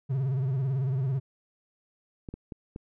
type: tone with vibrato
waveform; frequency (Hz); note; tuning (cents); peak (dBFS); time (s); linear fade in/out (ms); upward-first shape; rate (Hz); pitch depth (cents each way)
triangle; 132.8; C3; +26; -23; 0.09-1.2; 20; sine; 18; 110
type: clicks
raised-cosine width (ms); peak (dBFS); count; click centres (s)
3; -25; 4; 2.288 / 2.34 / 2.522 / 2.761
effects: none